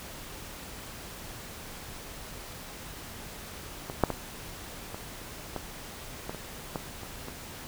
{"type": "clicks", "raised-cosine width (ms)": 1, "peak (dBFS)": [-21, -6, -15, -23, -19, -20, -26, -17, -28, -27], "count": 10, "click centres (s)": [3.899, 4.037, 4.103, 4.945, 5.563, 6.295, 6.347, 6.758, 7.033, 7.284], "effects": ["pink hiss -43 dBFS RMS until 7.67 s"]}